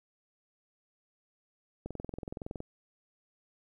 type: click train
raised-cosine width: 2 ms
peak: -25 dBFS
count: 17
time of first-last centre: 1.86-2.604 s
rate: 21.5 Hz
effects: 11-bit